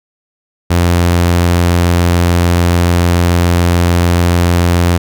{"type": "tone", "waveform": "sawtooth", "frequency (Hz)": 86.9, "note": "F2", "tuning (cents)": -8, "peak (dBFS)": -4, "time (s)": [0.7, 4.98], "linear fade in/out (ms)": 10, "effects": []}